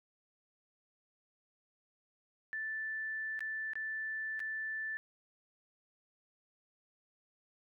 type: tone with dropouts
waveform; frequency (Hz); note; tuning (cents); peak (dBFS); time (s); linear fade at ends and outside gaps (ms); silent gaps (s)
sine; 1760; A6; 0; -36; 2.53-4.97; 0; 3.392-3.406 / 3.734-3.755 / 4.394-4.402
effects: none